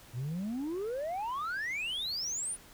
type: exponential sweep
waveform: sine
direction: up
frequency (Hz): 114.6 to 10000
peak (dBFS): -30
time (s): 0.13-2.57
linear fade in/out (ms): 50
effects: tanh soft clip ceiling -32 dBFS + pink hiss -55 dBFS RMS until 2.73 s